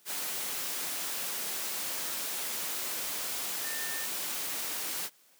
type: tone in noise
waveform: sine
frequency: 1800 Hz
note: A6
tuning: 39 cents sharp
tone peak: -40 dBFS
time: 3.62-4.08 s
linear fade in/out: 50 ms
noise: white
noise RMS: -35 dBFS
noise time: 0.05-5.1 s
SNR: -8 dB
effects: white hiss -63 dBFS RMS until 5.39 s + high-pass 200 Hz 12 dB/octave